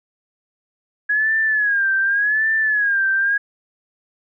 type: tone with vibrato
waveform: sine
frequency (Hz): 1667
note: G#6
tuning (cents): +6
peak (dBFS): -15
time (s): 1.09-3.38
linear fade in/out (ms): 10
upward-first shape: sine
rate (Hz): 0.87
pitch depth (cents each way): 110
effects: none